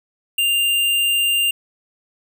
square tone, 2794 Hz, F7, in tune, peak -16 dBFS, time 0.38-1.51 s, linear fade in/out 5 ms, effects none

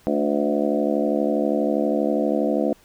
harmonic tone with a mistuned harmonic, 72.4 Hz, D2, 24 cents flat, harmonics 3 / 4 / 5 / 6 / 7 / 8 / 9 / 10, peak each -25 / -24 / -27 / -37 / -25 / -30 / -27 / -34 dBFS, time 0.07-2.73 s, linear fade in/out 0 ms, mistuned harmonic 5, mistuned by -17 cents, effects pink hiss -55 dBFS RMS until 2.84 s

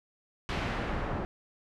pink noise with low-pass filter sweep, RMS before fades -33 dBFS, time 0.49-1.25 s, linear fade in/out 0 ms, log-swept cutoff 3300 to 1100 Hz, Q 0.82, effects none

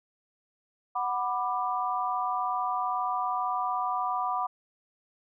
sine chord, B minor, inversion second, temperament just, 740.8 / 987.8 / 1185.3 Hz, F#5 / B5 / D6, +2 / 0 / +16 cents, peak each -31 dBFS, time 0.95-4.47 s, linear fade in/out 10 ms, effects none

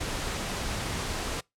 pink noise, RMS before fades -32 dBFS, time 0-1.41 s, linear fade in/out 10 ms, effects noise-tail reverb RT60 0.2 s tail -25 dB re dry + low-pass 9000 Hz 12 dB/octave

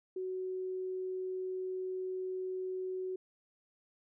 sine tone, 372.3 Hz, F#4, 11 cents sharp, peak -35 dBFS, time 0.16-3.16 s, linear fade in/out 5 ms, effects none

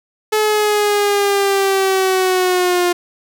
sawtooth linear sweep, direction down, 430.9 to 351.9 Hz, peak -9 dBFS, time 0.32-2.93 s, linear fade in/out 10 ms, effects none

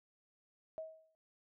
sine tone with exponential decay, 638 Hz, D#5, 43 cents sharp, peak -38 dBFS, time 0.78-1.15 s, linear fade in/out 0 ms, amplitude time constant 80 ms, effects none

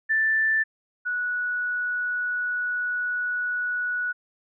sine tone pair in turn, 1767 / 1469.5 Hz, A6 / F#6, +7 / -12 cents, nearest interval minor third, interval 319 cents, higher first, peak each -19 / -24 dBFS, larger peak first, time 0.09-0.64 / 1.05-4.13 s, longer second, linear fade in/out 20 ms, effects none

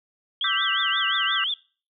sine tone with vibrato, 3154 Hz, G7, 10 cents sharp, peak -23 dBFS, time 0.41-1.54 s, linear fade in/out 2 ms, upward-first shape triangle, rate 5.7 Hz, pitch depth 250 cents each way
sine chord, E minor seventh, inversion third, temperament equal with one note detuned, 1159.2 / 1318.5 / 1568 / 1975.5 Hz, D6 / E6 / G6 / B6, -23 / 0 / 0 / 0 cents, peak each -31 / -30 / -27 / -31 dBFS, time 0.44-1.44 s, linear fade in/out 2 ms
effects noise-tail reverb RT60 0.4 s tail -23 dB re dry

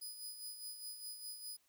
15% pulse tone with tremolo, 4978 Hz, D#8, in tune, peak -37 dBFS, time 0.01-1.57 s, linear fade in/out 10 ms, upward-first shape sine, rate 4.9 Hz, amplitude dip 55%, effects white hiss -75 dBFS RMS until 1.68 s

